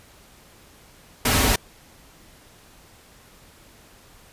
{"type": "noise with comb filter", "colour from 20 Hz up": "pink", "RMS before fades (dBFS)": -19, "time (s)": [1.25, 1.56], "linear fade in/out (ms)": 5, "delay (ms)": 5.8, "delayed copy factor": -0.65, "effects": ["pink hiss -51 dBFS RMS until 4.32 s", "resampled to 32000 Hz"]}